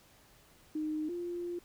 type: tone pair in turn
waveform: sine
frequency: 308.1 / 348.9 Hz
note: D#4 / F4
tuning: -17 / -2 cents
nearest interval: major second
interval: 215 cents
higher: second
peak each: -32 / -35 dBFS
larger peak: first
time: 0.75-1.09 / 1.09-1.59 s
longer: second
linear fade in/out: 5 ms
effects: pink hiss -62 dBFS RMS until 1.64 s